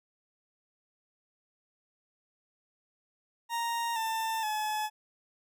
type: tone with pitch steps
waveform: 40% pulse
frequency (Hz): 932.3 / 892.8 / 854.9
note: A#5 / A5 / G#5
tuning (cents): 0 / +25 / +50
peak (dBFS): -29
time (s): 3.49-4.9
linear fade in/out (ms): 50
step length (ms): 470
effects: none